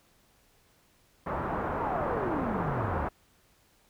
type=low-pass noise; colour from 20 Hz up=white; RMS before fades=-32 dBFS; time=1.26-3.09 s; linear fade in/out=10 ms; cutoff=1200 Hz; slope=24 dB/octave
type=exponential sweep; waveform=sine; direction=down; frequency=969 to 69 Hz; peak=-32 dBFS; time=1.8-3.05 s; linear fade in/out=5 ms
effects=pink hiss -65 dBFS RMS until 3.89 s